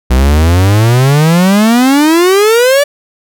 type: exponential sweep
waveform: 45% pulse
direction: up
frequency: 61.2 to 586 Hz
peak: -5 dBFS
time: 0.1-2.84 s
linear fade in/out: 10 ms
effects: none